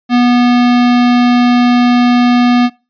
square tone, 244 Hz, B3, 21 cents flat, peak -7 dBFS, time 0.09-2.7 s, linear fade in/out 50 ms, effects noise-tail reverb RT60 0.3 s tail -22 dB re dry + resampled to 11025 Hz

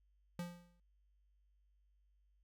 square tone with exponential decay, 174.5 Hz, F3, 1 cent flat, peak -39 dBFS, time 0.39-0.8 s, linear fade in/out 2 ms, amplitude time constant 87 ms, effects added 50 Hz sine -70 dBFS peak until 2.43 s

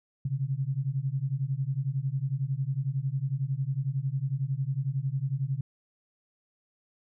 sine beating tone pair, 129.9 / 140.9 Hz, C3 / C#3, -12 / +29 cents, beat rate 11 Hz, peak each -30 dBFS, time 0.25-5.61 s, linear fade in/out 5 ms, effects none

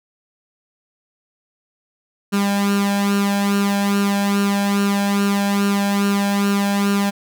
sawtooth tone with flanger, 200.6 Hz, G3, 40 cents sharp, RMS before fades -18 dBFS, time 2.32-7.11 s, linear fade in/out 20 ms, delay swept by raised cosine 0.71 to 1.24 ms, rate 2.4 Hz, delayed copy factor +0.7, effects none

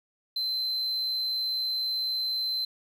sine tone, 4081 Hz, C8, 44 cents flat, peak -24 dBFS, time 0.36-2.65 s, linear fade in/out 5 ms, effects tanh soft clip ceiling -26 dBFS + 9-bit

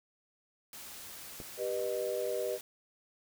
white noise, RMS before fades -47 dBFS, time 0.73-2.61 s, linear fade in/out 2 ms
clicks, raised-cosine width 2 ms, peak -31 / -38 dBFS, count 2, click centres 1.402 / 1.414 s
sine chord, G augmented, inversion none, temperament just, 392 / 490 / 612.5 Hz, G4 / B4 / D#5, 0 / -14 / -27 cents, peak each -37 / -35 / -36 dBFS, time 1.57-2.59 s, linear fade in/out 50 ms
effects none

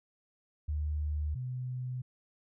sine tone pair in turn, 75.2 / 126.47 Hz, D2 / B2, +42 / +42 cents, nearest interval major sixth, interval 900 cents, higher second, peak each -30 / -34 dBFS, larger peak first, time 0.68-1.35 / 1.35-2.02 s, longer neither, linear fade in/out 10 ms, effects none

